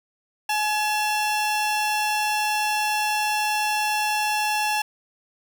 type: tone pair together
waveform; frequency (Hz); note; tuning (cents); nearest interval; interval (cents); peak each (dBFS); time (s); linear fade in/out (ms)
35% pulse; 847 / 2695; G#5 / E7; +34 / +38; octave + minor sixth; 2004; -21 / -25; 0.49-4.82; 5
effects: none